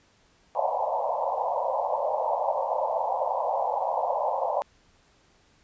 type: band-pass noise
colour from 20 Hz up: pink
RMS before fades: -27 dBFS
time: 0.55-4.62 s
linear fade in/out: 0 ms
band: 520 to 1000 Hz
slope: 96 dB/octave
effects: pink hiss -62 dBFS RMS until 5.63 s + resampled to 16000 Hz